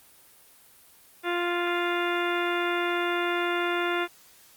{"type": "harmonic tone", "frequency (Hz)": 349.2, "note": "F4", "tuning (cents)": 0, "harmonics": [1, 2, 3, 4, 5, 6, 7, 8, 10], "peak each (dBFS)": [-28, -33, -34, -31, -36, -35, -39, -38, -40], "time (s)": [1.23, 4.08], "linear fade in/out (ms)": 50, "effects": ["white hiss -55 dBFS RMS until 4.56 s", "Opus 32 kbps"]}